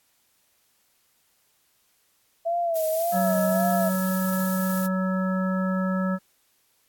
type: tone with vibrato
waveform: sine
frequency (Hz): 662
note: E5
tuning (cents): +7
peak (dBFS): -22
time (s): 2.45-3.9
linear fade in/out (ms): 20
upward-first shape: sine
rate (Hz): 1.8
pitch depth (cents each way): 83
type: noise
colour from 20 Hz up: violet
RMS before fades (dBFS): -33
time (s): 2.75-4.87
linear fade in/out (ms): 10
type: harmonic tone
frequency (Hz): 187.4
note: F#3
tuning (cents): +22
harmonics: 1 / 3 / 5 / 7 / 9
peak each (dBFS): -23 / -31 / -40 / -33 / -37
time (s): 3.12-6.19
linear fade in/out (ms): 50
effects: white hiss -66 dBFS RMS until 6.88 s + AAC 64 kbps